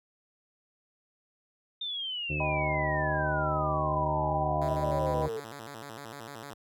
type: exponential sweep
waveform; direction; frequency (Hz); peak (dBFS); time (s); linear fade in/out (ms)
sine; down; 3645 to 430.6; -32; 1.81-5.4; 5
type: harmonic tone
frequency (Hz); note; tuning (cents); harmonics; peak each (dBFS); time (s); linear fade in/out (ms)
75; D2; +37; 1 / 2 / 3 / 4 / 5 / 6 / 7 / 8 / 9; -36 / -33 / -49 / -40 / -41 / -52 / -44 / -56 / -56; 2.29-5.29; 20
type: chord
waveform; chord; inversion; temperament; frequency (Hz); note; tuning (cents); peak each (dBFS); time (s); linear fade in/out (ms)
sine; Eb augmented; none; equal; 622.3 / 784 / 987.8; Eb5 / G5 / B5; 0 / 0 / 0; -32 / -35 / -34; 2.4-5.26; 2
type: tone with vibrato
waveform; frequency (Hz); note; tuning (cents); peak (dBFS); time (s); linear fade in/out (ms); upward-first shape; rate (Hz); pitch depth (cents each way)
5% pulse; 126.2; B2; +38; -30; 4.61-6.54; 10; square; 6.6; 210
effects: none